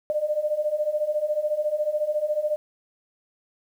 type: beating tone pair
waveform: sine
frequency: 594 / 608 Hz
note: D5 / D#5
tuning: +20 / -40 cents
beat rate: 14 Hz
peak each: -27 / -24 dBFS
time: 0.1-2.56 s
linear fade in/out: 0 ms
effects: 9-bit